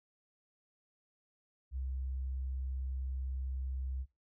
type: tone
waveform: sine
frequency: 65.41 Hz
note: C2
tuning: in tune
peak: -35 dBFS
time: 1.71-4.06 s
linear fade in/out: 50 ms
effects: noise-tail reverb RT60 0.3 s tail -23 dB re dry